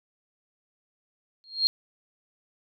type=tone with exponential growth; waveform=sine; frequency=4236 Hz; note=C8; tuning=21 cents sharp; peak=-15 dBFS; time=1.44-1.67 s; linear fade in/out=0 ms; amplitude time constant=49 ms; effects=none